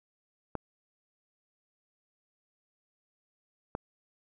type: clicks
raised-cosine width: 1 ms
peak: -19 dBFS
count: 2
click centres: 0.553 / 3.751 s
effects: none